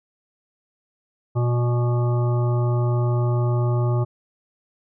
harmonic tone with a mistuned harmonic, 120.9 Hz, B2, 36 cents flat, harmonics 1 / 3 / 5 / 7 / 9 / 10, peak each -18 / -28 / -32 / -35 / -37 / -38 dBFS, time 1.35-4.05 s, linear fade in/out 20 ms, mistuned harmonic 9, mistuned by +26 cents, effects none

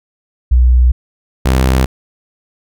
sine / sawtooth tone pair in turn, 61.74 / 64.87 Hz, B1 / C2, 0 / -14 cents, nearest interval minor second, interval 86 cents, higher second, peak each -5 dBFS, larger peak neither, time 0.51-0.92 / 1.45-1.86 s, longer neither, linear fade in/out 10 ms, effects none

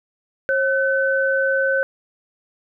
sine tone pair together, 540 / 1517.2 Hz, C#5 / F#6, -45 / +43 cents, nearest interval octave + tritone, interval 1788 cents, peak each -19 dBFS, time 0.49-1.83 s, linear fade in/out 0 ms, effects none

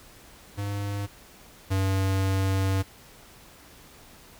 square tone pair in turn, 101.1 / 96.04 Hz, G#2 / G2, -46 / -35 cents, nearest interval minor second, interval 89 cents, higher first, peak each -29 / -23 dBFS, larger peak second, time 0.57-1.07 / 1.7-2.83 s, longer second, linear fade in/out 20 ms, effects pink hiss -51 dBFS RMS until 4.39 s

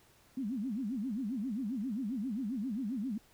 sine tone with vibrato, 233.3 Hz, A#3, 2 cents sharp, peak -33 dBFS, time 0.37-3.18 s, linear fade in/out 5 ms, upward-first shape sine, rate 7.5 Hz, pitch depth 290 cents each way, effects pink hiss -64 dBFS RMS until 3.33 s

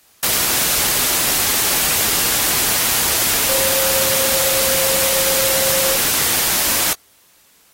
sine tone in noise, 534 Hz, C5, 35 cents sharp, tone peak -23 dBFS, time 3.49-5.96 s, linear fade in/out 0 ms, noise white, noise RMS -17 dBFS, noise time 0.23-6.93 s, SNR -9 dB, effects white hiss -53 dBFS RMS until 7.73 s + AAC 48 kbps

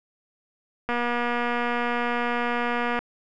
click train, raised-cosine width 0.5 ms, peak -12 dBFS, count 505, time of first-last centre 0.89-2.99 s, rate 240 Hz, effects none

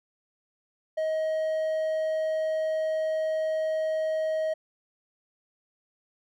triangle tone, 631 Hz, D#5, 24 cents sharp, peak -23 dBFS, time 0.97-4.54 s, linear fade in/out 10 ms, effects none

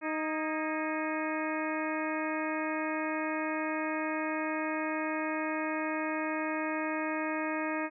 harmonic tone with a mistuned harmonic, 311.1 Hz, D#4, in tune, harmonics 1 / 2 / 3 / 4 / 5 / 6 / 7 / 8, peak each -34 / -37 / -39 / -40 / -41 / -42 / -42 / -43 dBFS, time 0.01-7.9 s, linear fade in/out 50 ms, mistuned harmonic 5, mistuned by +72 cents, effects none

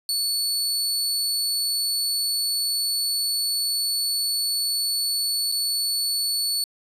sawtooth tone with dropouts, 4439 Hz, C#8, 2 cents sharp, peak -19 dBFS, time 0.09-6.64 s, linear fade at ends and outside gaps 1 ms, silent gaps 5.517-5.522 s, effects resampled to 32000 Hz

